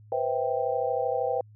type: chord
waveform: sine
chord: C major seventh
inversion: third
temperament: just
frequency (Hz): 490.5 / 523.3 / 654.1 / 784.9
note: B4 / C5 / E5 / G5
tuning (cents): -12 / 0 / -14 / +2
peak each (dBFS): -29 / -30 / -32 / -30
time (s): 0.12-1.41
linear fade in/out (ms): 2
effects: added 106 Hz sine -49 dBFS peak until 1.55 s